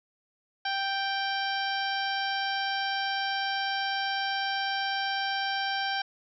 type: harmonic tone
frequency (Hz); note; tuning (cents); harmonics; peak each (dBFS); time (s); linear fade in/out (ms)
784; G5; 0; 1 / 2 / 3 / 4 / 5 / 6 / 7; -31 / -32 / -40 / -36 / -41 / -40 / -40; 0.65-6.02; 5
effects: none